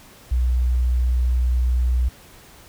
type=tone; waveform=sine; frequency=61.74 Hz; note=B1; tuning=in tune; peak=-16 dBFS; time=0.31-2.09 s; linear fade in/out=10 ms; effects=pink hiss -47 dBFS RMS until 2.68 s